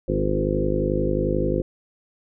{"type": "harmonic tone with a mistuned harmonic", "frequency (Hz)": 51.3, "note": "G#1", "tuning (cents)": -21, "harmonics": [1, 2, 3, 4, 5, 6, 7, 8, 9, 10], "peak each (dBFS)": [-27, -32, -28, -32, -29, -32, -26, -31, -32, -27], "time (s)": [0.08, 1.62], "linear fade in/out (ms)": 5, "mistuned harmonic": 7, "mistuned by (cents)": -23, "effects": []}